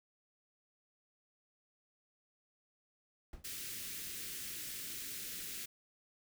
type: noise with exponential decay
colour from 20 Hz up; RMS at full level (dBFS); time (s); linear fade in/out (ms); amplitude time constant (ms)
brown; -45; 3.33-3.53; 2; 42
type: band-stop noise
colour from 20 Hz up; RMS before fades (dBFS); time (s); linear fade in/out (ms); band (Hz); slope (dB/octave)
white; -44; 3.44-5.66; 10; 420 to 1600; 24
effects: none